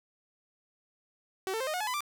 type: tone with pitch steps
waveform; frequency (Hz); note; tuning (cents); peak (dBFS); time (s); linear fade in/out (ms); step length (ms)
sawtooth; 380 / 446.7 / 525.1 / 617.3 / 725.7 / 853.1 / 1002.8 / 1178.9; F#4 / A4 / C5 / D#5 / F#5 / G#5 / B5 / D6; +46 / +26 / +6 / -14 / -34 / +46 / +26 / +6; -27; 1.47-2.006; 0; 67
effects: 11-bit